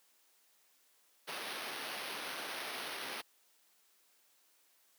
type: noise with sample-and-hold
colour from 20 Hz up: white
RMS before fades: -42 dBFS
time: 1.27-3.22 s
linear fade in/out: 20 ms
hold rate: 7350 Hz
effects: white hiss -70 dBFS RMS until 4.98 s + high-pass 300 Hz 12 dB/octave